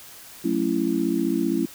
sine chord, F# minor seventh, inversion none, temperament just, 185 / 222 / 277.5 / 333 Hz, F#3 / A3 / C#4 / E4, 0 / +16 / +2 / +18 cents, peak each -29 / -27 / -25 / -24 dBFS, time 0.44-1.66 s, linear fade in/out 10 ms, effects white hiss -44 dBFS RMS until 1.74 s

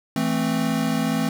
square chord, A minor, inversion second, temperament equal, 164.81 / 220 / 261.6 Hz, E3 / A3 / C4, 0 / 0 / 0 cents, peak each -27 / -25 / -25 dBFS, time 0.16-1.29 s, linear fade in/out 2 ms, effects none

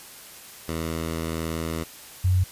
10% pulse / sine tone pair in turn, 81.4 / 91.69 Hz, E2 / F#2, -21 / -15 cents, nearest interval major second, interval 206 cents, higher second, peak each -19 / -17 dBFS, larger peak second, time 0.68-1.84 / 2.24-2.44 s, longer first, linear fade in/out 10 ms, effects white hiss -44 dBFS RMS until 2.51 s + resampled to 32000 Hz

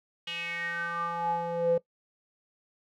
square tone with band-pass filter sweep, 170.3 Hz, F3, 43 cents flat, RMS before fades -31 dBFS, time 0.27-1.78 s, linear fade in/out 5 ms, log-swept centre 3000 to 470 Hz, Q 6.8, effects noise-tail reverb RT60 0.1 s tail -19 dB re dry

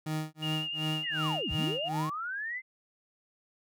30% pulse tone with tremolo, 155.56 Hz, D#3, in tune, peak -27 dBFS, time 0.06-2.1 s, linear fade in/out 5 ms, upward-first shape sine, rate 2.7 Hz, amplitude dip 100%
sine tone with vibrato, 2825 Hz, F7, 19 cents sharp, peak -33 dBFS, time 0.42-1.89 s, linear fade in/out 10 ms, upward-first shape sine, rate 10 Hz, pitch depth 22 cents each way
sine linear two-way sweep, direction down then up, 2096 to 53.8 to 2096 Hz, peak -33 dBFS, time 1.03-2.62 s, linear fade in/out 50 ms, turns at 1.52 s
effects none

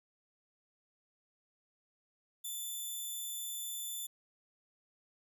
5% pulse tone, 3516 Hz, A7, 2 cents flat, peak -31 dBFS, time 2.44-4.07 s, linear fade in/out 10 ms, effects none

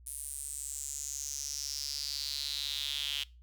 sawtooth tone with high-pass filter sweep, 142 Hz, C#3, 42 cents sharp, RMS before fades -38 dBFS, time 0.06-3.24 s, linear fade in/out 10 ms, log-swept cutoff 9900 to 3100 Hz, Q 5.8, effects noise-tail reverb RT60 0.3 s tail -23 dB re dry + added 60 Hz sine -53 dBFS peak until 3.42 s

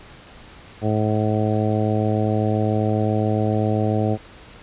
harmonic tone, 107.4 Hz, A2, 41 cents flat, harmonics 1 / 2 / 3 / 4 / 5 / 6 / 7, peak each -21 / -24 / -26 / -27 / -28 / -29 / -29 dBFS, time 0.81-4.18 s, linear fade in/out 50 ms, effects pink hiss -44 dBFS RMS until 4.62 s + resampled to 8000 Hz

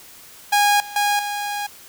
sawtooth tone with level steps, 821 Hz, G#5, 20 cents flat, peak -10 / -29 / -13 / -20 dBFS, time 0.52-1.67 s, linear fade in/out 10 ms, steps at 0.8 / 0.96 / 1.19 s, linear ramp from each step 2 ms, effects white hiss -44 dBFS RMS until 1.88 s

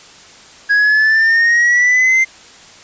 triangle exponential sweep, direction up, 1650 to 2093 Hz, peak -7 dBFS, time 0.69-2.25 s, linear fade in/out 20 ms, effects white hiss -40 dBFS RMS until 2.83 s + resampled to 16000 Hz

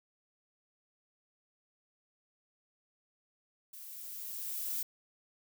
violet noise with level ramp, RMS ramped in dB -49 to -35 dBFS, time 3.73-4.83 s, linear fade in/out 5 ms, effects none

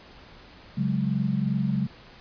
sine chord, C# suspended fourth, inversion none, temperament equal, 138.59 / 185 / 207.7 Hz, C#3 / F#3 / G#3, 0 / 0 / 0 cents, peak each -27 dBFS, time 0.77-1.87 s, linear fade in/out 10 ms, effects pink hiss -49 dBFS RMS until 2.2 s + resampled to 11025 Hz

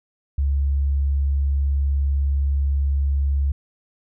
sine tone, 69.7 Hz, C#2, 10 cents sharp, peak -17 dBFS, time 0.38-3.52 s, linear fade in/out 5 ms, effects none

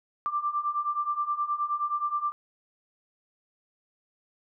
sine beating tone pair, 1174.7 / 1184.2 Hz, D6 / D6, 0 / +14 cents, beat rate 9.5 Hz, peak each -31 / -28 dBFS, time 0.26-2.32 s, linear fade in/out 0 ms, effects none

